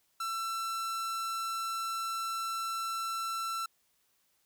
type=tone; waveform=45% pulse; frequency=1340 Hz; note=E6; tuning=28 cents sharp; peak=-33 dBFS; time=0.2-3.66 s; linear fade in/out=5 ms; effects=white hiss -73 dBFS RMS until 4.45 s